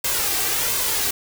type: noise with flanger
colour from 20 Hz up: white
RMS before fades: -22 dBFS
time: 0.04-1.11 s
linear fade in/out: 5 ms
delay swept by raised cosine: 1.9 to 2.61 ms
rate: 1.4 Hz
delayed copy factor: +0.55
effects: none